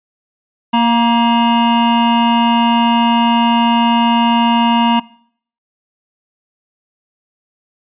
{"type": "tone pair together", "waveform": "square", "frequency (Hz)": [233.1, 944.9], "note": ["A#3", "A#5"], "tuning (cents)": [0, 23], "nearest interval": "2 octaves", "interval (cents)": 2423, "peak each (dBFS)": -13, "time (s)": [0.73, 5], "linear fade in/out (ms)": 10, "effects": ["noise-tail reverb RT60 0.6 s tail -22 dB re dry", "resampled to 8000 Hz"]}